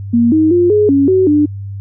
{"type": "tone with pitch steps", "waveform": "sine", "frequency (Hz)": [235, 314.2, 351.1, 419.7, 277.8, 375.5, 296.6], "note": ["A#3", "D#4", "F4", "G#4", "C#4", "F#4", "D4"], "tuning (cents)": [14, 17, 9, 18, 4, 26, 17], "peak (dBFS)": -7, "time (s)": [0.13, 1.46], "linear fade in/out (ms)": 10, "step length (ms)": 190, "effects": ["added 99 Hz sine -22 dBFS peak until 1.8 s"]}